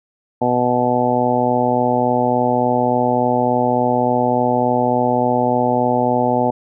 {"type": "harmonic tone", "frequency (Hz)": 123.47, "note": "B2", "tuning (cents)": 0, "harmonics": [1, 2, 3, 4, 5, 6, 7], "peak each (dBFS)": [-26, -20, -25, -21, -21, -21, -20], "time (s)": [0.41, 6.51], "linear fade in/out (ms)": 10, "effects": []}